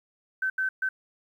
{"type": "tone bursts at uneven times", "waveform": "sine", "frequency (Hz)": 1535, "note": "G6", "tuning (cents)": -37, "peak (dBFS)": -24, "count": 3, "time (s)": [[0.42, 0.5], [0.58, 0.69], [0.82, 0.89]], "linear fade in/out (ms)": 5, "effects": ["10-bit"]}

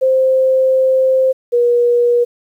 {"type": "tone pair in turn", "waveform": "sine", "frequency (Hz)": [523.3, 480.5], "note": ["C5", "B4"], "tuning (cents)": [0, -48], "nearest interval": "minor second", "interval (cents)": 148, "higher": "first", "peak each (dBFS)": -9, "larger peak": "neither", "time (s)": [[0.01, 1.33], [1.52, 2.25]], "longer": "first", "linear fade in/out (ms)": 20, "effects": ["8-bit"]}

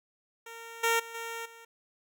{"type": "tone with level steps", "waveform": "10% pulse", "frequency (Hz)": 460, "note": "A#4", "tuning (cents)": -23, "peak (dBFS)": [-35, -16, -34, -28, -41], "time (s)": [0.46, 1.65], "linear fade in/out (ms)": 5, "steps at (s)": [0.83, 0.99, 1.14, 1.45], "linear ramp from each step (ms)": 10, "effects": []}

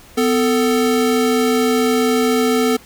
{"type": "tone pair together", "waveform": "square", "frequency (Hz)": [251.3, 443.5], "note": ["B3", "A4"], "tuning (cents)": [30, 14], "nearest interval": "minor seventh", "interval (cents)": 984, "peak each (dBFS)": -17, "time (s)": [0.17, 2.77], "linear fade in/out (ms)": 10, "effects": ["pink hiss -44 dBFS RMS until 2.85 s"]}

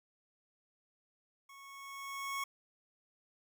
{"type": "tone with level ramp", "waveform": "25% pulse", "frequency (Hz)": 1102, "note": "C#6", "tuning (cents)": -11, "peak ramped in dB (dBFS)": [-50, -31], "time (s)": [1.49, 2.44], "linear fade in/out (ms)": 5, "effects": []}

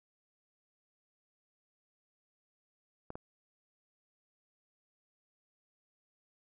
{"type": "clicks", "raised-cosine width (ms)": 1, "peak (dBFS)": -28, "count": 2, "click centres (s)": [3.104, 3.155], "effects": []}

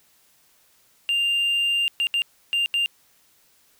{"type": "tone bursts at uneven times", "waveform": "triangle", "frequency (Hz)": 2794, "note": "F7", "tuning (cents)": 0, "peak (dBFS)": -17, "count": 5, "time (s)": [[1.09, 1.88], [2, 2.07], [2.14, 2.22], [2.53, 2.66], [2.74, 2.86]], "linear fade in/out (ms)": 0, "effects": ["tanh soft clip ceiling -13 dBFS", "white hiss -60 dBFS RMS until 3.79 s"]}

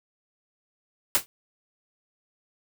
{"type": "noise with exponential decay", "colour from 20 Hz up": "white", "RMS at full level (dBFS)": -17, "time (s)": [1.15, 1.26], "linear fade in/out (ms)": 0, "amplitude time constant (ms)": 22, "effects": []}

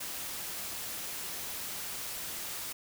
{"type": "noise", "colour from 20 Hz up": "white", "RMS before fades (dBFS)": -39, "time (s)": [0, 2.73], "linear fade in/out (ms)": 10, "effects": []}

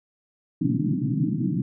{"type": "band-pass noise", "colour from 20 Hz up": "pink", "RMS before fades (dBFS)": -24, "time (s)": [0.61, 1.62], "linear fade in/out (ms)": 5, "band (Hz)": [120, 320], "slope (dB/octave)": 96, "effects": []}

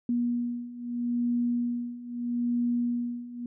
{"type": "beating tone pair", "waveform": "sine", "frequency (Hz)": [239.8, 240.58], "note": ["A#3", "B3"], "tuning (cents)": [49, -45], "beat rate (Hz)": 0.78, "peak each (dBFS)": [-31, -28], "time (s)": [0.09, 3.46], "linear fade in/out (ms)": 2, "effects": []}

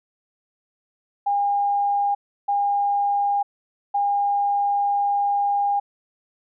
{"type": "tone bursts at uneven times", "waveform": "sine", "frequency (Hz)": 809, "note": "G#5", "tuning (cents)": -46, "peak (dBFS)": -18, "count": 3, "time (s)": [[1.26, 2.15], [2.48, 3.43], [3.94, 5.8]], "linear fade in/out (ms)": 10, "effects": []}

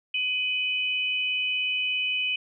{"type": "tone pair together", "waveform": "sine", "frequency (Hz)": [2511, 2986], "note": ["D#7", "F#7"], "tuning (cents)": [15, 15], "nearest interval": "minor third", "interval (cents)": 300, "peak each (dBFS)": [-26, -28], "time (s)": [0.14, 2.36], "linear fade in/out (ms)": 5, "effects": []}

